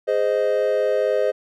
triangle chord, Ab major, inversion none, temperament equal with one note detuned, 415.3 / 518.4 / 622.3 Hz, Ab4 / C5 / Eb5, 0 / -16 / 0 cents, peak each -21 / -19 / -20 dBFS, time 0.07-1.32 s, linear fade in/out 20 ms, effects none

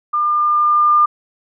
sine tone with level ramp, 1202 Hz, D6, 40 cents sharp, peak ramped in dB -14 to -8 dBFS, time 0.13-1.06 s, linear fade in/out 10 ms, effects none

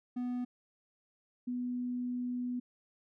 triangle / sine tone pair in turn, 246.9 / 246.9 Hz, B3 / B3, 0 / 0 cents, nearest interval unison, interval 0 cents, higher neither, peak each -31 / -33 dBFS, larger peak first, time 0.16-0.45 / 1.47-2.6 s, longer second, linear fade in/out 10 ms, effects none

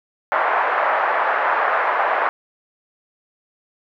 pink band-pass noise, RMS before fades -19 dBFS, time 0.32-2.29 s, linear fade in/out 0 ms, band 640 to 1700 Hz, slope 24 dB/octave, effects none

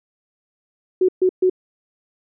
sine tone bursts, 370 Hz, F#4, in tune, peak -12 dBFS, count 3, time 1.01-1.498 s, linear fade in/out 5 ms, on 76 ms, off 130 ms, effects none

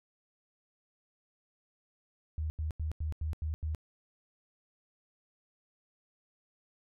sine tone bursts, 77.78 Hz, D#2, in tune, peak -31 dBFS, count 7, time 2.38-3.748 s, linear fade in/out 0 ms, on 120 ms, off 88 ms, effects none

